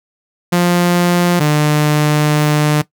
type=tone pair in turn; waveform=sawtooth; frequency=175.6 / 150.16 Hz; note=F3 / D3; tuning=+10 / +39 cents; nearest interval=minor third; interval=271 cents; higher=first; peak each=-6 dBFS; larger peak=neither; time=0.52-1.4 / 1.4-2.82 s; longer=second; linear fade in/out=10 ms; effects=noise-tail reverb RT60 0.1 s tail -17 dB re dry